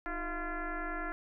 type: tone with frequency modulation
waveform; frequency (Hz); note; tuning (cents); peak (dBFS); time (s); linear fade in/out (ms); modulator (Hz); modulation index
sine; 701; F5; +6; -34; 0.06-1.12; 0; 338; 3.3
effects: none